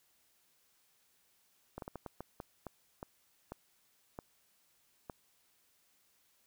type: slowing click train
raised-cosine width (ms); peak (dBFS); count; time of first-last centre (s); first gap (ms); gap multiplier
1; -28; 12; 1.78-5.098; 42; 1.36
effects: white hiss -72 dBFS RMS until 6.46 s